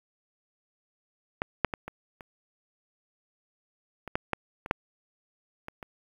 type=clicks; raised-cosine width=0.5 ms; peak=-12 / -6 / -16 / -22 / -28 / -23 / -11 / -11 / -23 / -7 / -23 / -25 dBFS; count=12; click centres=1.419 / 1.647 / 1.738 / 1.88 / 2.208 / 4.077 / 4.155 / 4.333 / 4.661 / 4.711 / 5.684 / 5.828 s; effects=8-bit